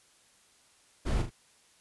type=noise with echo; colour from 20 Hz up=brown; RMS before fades=-28 dBFS; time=1.05-1.23 s; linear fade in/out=20 ms; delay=38 ms; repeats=2; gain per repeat=-7 dB; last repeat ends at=1.306 s; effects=white hiss -63 dBFS RMS until 1.8 s + resampled to 24000 Hz